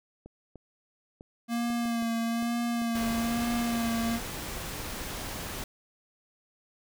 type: clicks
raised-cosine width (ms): 2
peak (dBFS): -32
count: 11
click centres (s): 0.26 / 0.557 / 1.209 / 1.703 / 1.856 / 2.024 / 2.426 / 2.818 / 3.037 / 3.08 / 3.179
type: tone with vibrato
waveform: square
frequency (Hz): 233.1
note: A#3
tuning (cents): 0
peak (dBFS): -28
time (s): 1.48-4.2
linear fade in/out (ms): 50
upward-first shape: sine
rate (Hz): 1.1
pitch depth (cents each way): 27
type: noise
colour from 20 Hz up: pink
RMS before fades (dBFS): -37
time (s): 2.95-5.64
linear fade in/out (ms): 2
effects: none